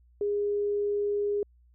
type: tone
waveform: sine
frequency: 410 Hz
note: G#4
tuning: 22 cents flat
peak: -25 dBFS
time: 0.21-1.43 s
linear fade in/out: 2 ms
effects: added 60 Hz sine -57 dBFS peak until 1.74 s